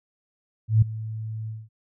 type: tone with ADSR envelope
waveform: sine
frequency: 110 Hz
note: A2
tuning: in tune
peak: -11 dBFS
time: 0.68-1.69 s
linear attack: 140 ms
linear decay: 6 ms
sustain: -18 dB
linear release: 210 ms
effects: none